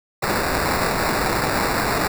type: noise with sample-and-hold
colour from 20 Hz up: white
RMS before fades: -21 dBFS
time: 0.22-2.08 s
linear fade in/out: 10 ms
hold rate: 3150 Hz
effects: none